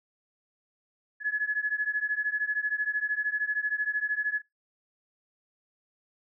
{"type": "beating tone pair", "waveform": "sine", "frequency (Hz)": [1695, 1708], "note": ["G#6", "G#6"], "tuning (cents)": [35, 48], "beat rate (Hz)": 13, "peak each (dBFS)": -29, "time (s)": [1.2, 4.42], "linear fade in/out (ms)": 50, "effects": ["noise-tail reverb RT60 0.2 s tail -23 dB re dry"]}